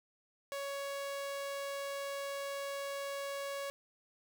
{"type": "tone", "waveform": "sawtooth", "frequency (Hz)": 558, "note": "C#5", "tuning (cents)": 11, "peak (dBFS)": -34, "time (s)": [0.52, 3.7], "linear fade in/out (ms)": 0, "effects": []}